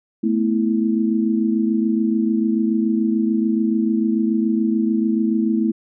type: chord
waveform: sine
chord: A suspended second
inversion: none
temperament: equal with one note detuned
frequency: 220 / 246.9 / 328.1 Hz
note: A3 / B3 / E4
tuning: 0 / 0 / -8 cents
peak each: -18 / -23 / -21 dBFS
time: 0.23-5.72 s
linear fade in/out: 10 ms
effects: none